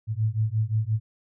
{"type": "beating tone pair", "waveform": "sine", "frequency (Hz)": [106.7, 112.4], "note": ["G#2", "A2"], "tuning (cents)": [47, 37], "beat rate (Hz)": 5.7, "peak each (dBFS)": -25, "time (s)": [0.07, 1], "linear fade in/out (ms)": 50, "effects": []}